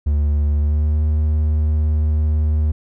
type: tone with pitch glide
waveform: triangle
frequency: 73.42 to 76.49 Hz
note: D2 to D#2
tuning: 0 to -29 cents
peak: -12 dBFS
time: 0.06-2.72 s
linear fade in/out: 10 ms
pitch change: +71 cents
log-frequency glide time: 0.56-1.02 s
effects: none